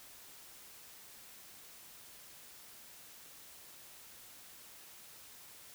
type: silence
effects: white hiss -55 dBFS RMS until 5.74 s